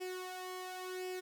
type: tone with flanger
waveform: sawtooth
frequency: 368.4 Hz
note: F#4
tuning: 7 cents flat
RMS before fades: -43 dBFS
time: 0-1.21 s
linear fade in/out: 20 ms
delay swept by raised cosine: 0.38 to 1.78 ms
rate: 0.93 Hz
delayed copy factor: +0.65
effects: none